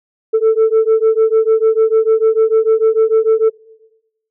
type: beating tone pair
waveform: sine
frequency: 440 / 446.7 Hz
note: A4 / A4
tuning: 0 / +26 cents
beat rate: 6.7 Hz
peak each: -10 dBFS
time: 0.33-3.5 s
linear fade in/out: 20 ms
effects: noise-tail reverb RT60 1.0 s tail -24 dB re dry + tanh soft clip ceiling -6 dBFS